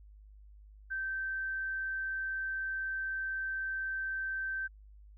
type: tone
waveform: sine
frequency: 1554 Hz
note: G6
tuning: 16 cents flat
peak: -33 dBFS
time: 0.9-4.68 s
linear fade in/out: 20 ms
effects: added 51 Hz sine -52 dBFS peak until 5.17 s